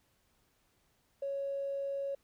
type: tone with tanh clipping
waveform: triangle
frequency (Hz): 554.4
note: C#5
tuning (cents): 0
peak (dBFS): -33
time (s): 1.22-2.15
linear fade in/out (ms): 5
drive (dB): 2
effects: pink hiss -73 dBFS RMS until 2.23 s